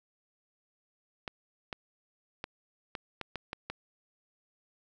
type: clicks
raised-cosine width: 0.3 ms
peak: -20 dBFS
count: 8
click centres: 1.278 / 1.728 / 2.441 / 2.952 / 3.213 / 3.357 / 3.531 / 3.7 s
effects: none